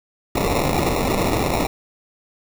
white noise with sample-and-hold, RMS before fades -20 dBFS, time 0.35-1.67 s, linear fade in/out 5 ms, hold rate 1575 Hz, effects none

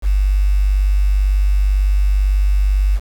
sine tone with quantisation, 49 Hz, G1, in tune, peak -11 dBFS, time 0.02-3 s, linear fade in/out 50 ms, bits 6, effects none

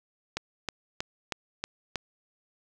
click train, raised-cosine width 0.2 ms, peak -13 dBFS, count 6, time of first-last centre 0.37-1.957 s, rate 3.15 Hz, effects none

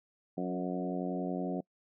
harmonic tone with a mistuned harmonic, 90.9 Hz, F#2, 30 cents flat, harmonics 2 / 3 / 4 / 5 / 6 / 7 / 8, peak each -36 / -37 / -40 / -43 / -43 / -43 / -43 dBFS, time 0.37-1.61 s, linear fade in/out 10 ms, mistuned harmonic 4, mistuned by -15 cents, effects noise-tail reverb RT60 0.1 s tail -25 dB re dry

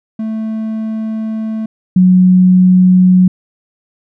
triangle / sine tone pair in turn, 220 / 183.51 Hz, A3 / F#3, 0 / -14 cents, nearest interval minor third, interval 314 cents, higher first, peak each -14 / -4 dBFS, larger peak second, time 0.19-1.66 / 1.96-3.28 s, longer first, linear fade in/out 5 ms, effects none

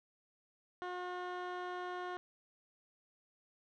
15% pulse tone with low-pass filter, 360 Hz, F#4, 47 cents flat, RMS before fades -42 dBFS, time 0.82-2.17 s, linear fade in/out 0 ms, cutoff 2400 Hz, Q 0.87, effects none

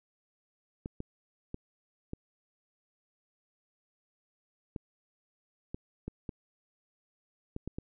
clicks, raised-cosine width 3 ms, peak -24 dBFS, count 11, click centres 0.859 / 1.004 / 1.544 / 2.134 / 4.762 / 5.745 / 6.08 / 6.292 / 7.564 / 7.676 / 7.785 s, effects none

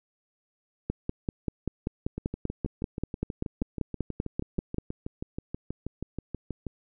two click trains, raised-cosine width 3 ms, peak -15 / -20 dBFS, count 21 / 29, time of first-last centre 0.9-4.783 / 2.18-6.667 s, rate 5.15 / 6.24 Hz, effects none

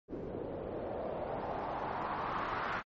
white noise with low-pass filter sweep, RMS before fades -38 dBFS, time 0.08-2.83 s, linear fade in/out 50 ms, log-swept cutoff 390 to 1400 Hz, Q 2.4, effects MP3 32 kbps

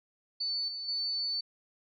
sine tone with level steps, 4497 Hz, C#8, 24 cents sharp, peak -30 / -36 / -30 dBFS, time 0.4-1.41 s, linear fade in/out 10 ms, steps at 0.68 / 0.88 s, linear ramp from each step 5 ms, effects none

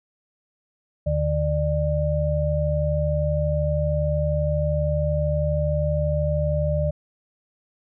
sine tone cluster, 76.9 / 149.6 / 595 Hz, D#2 / D3 / D5, -20 / +32 / +22 cents, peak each -24 dBFS, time 1.06-6.91 s, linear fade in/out 10 ms, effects none

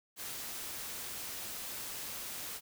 white noise, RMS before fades -42 dBFS, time 0.16-2.61 s, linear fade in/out 50 ms, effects none

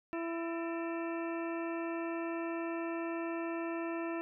harmonic tone with a mistuned harmonic, 333.9 Hz, E4, 22 cents sharp, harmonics 1 / 2 / 3 / 4 / 5 / 7 / 8, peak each -36 / -42 / -46 / -47 / -48 / -52 / -50 dBFS, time 0.13-4.21 s, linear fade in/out 0 ms, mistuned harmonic 5, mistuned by +120 cents, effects none

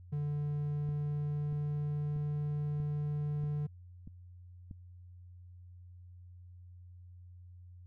triangle tone with pitch glide, 146.83 to 147.85 Hz, D3 to D3, 0 to +12 cents, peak -30 dBFS, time 0.12-3.67 s, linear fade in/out 10 ms, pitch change +12 cents, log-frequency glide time 0.26-2.29 s
click train, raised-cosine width 5 ms, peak -34 dBFS, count 7, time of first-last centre 0.89-4.712 s, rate 1.57 Hz
effects added 89 Hz sine -50 dBFS peak until 7.86 s

